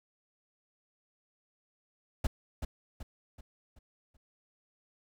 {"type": "noise with echo", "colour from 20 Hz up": "brown", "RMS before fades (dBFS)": -28, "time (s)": [2.24, 2.27], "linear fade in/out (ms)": 5, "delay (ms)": 380, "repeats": 5, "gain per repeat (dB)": -7, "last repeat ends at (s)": 4.17, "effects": []}